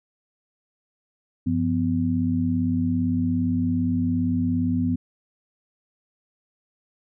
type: tone cluster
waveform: sine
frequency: 96 / 173.8 / 251.4 Hz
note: G2 / F3 / B3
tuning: -36 / -8 / +31 cents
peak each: -26 / -27 / -22 dBFS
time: 1.46-4.96 s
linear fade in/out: 10 ms
effects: none